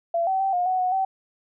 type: tone with pitch steps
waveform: sine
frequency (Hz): 678 / 764 / 775 / 714 / 744 / 734 / 767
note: E5 / G5 / G5 / F5 / F#5 / F#5 / G5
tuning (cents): +49 / -45 / -20 / +38 / +9 / -14 / -38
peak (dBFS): -20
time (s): 0.14-1.05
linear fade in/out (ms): 5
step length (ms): 130
effects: none